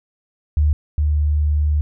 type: tone pair in turn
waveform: sine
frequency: 75 / 74.71 Hz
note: D2 / D2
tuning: +37 / +30 cents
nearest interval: unison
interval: 7 cents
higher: first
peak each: -12 / -14 dBFS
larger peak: first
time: 0.57-0.73 / 0.98-1.81 s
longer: second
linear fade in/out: 0 ms
effects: none